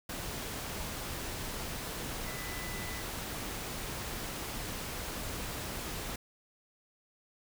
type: tone in noise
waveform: sine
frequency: 1996 Hz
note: B6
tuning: 18 cents sharp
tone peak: -45 dBFS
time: 2.26-3.02 s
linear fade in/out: 5 ms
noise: pink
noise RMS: -39 dBFS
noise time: 0.09-6.16 s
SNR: -9 dB
effects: none